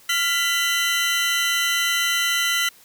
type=tone cluster; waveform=30% pulse; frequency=1387 / 1991 / 3054 Hz; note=F6 / B6 / G7; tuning=-12 / +14 / -46 cents; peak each=-22 / -20 / -21 dBFS; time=0.09-2.69 s; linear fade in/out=5 ms; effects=white hiss -51 dBFS RMS until 2.84 s